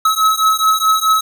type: beating tone pair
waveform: square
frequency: 1287 / 1291.7 Hz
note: E6 / E6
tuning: -42 / -36 cents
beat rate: 4.7 Hz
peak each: -15 dBFS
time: 0.05-1.21 s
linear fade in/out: 5 ms
effects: none